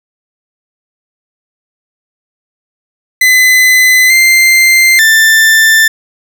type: tone with pitch steps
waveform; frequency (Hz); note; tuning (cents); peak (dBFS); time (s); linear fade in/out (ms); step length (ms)
40% pulse; 2025 / 2089 / 1776; B6 / C7 / A6; +43 / -3 / +16; -3; 3.21-5.88; 5; 890
effects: none